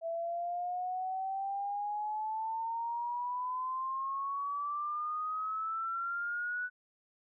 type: exponential sweep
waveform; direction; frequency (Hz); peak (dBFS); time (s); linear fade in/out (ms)
sine; up; 659 to 1487; -33; 0.01-6.7; 50
effects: none